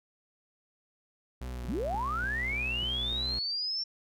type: tone with vibrato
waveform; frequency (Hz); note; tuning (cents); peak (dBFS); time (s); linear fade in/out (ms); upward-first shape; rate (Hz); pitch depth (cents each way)
40% pulse; 61.74; B1; 0; -35; 1.41-3.39; 5; triangle; 3.4; 36
type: click train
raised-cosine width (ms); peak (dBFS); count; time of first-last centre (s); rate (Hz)
3; -31; 6; 1.65-3.125; 3.39
type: linear sweep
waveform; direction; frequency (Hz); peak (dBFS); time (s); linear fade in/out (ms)
sine; up; 148.7 to 5460; -30; 1.68-3.84; 10
effects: none